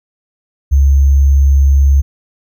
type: tone with sample-and-hold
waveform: sine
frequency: 69.3 Hz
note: C#2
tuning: in tune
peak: -5 dBFS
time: 0.71-2.02 s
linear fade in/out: 20 ms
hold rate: 6300 Hz
effects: none